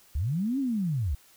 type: linear two-way sweep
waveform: sine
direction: up then down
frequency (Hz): 59.2 to 282 to 59.2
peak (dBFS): -25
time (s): 0.15-1.15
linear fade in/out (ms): 5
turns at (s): 0.59
effects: white hiss -58 dBFS RMS until 1.36 s